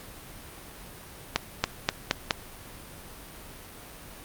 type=accelerating click train; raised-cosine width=0.2 ms; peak=-4 dBFS; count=5; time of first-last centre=1.36-2.308 s; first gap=280 ms; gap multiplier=0.89; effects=pink hiss -45 dBFS RMS until 4.24 s + Opus 48 kbps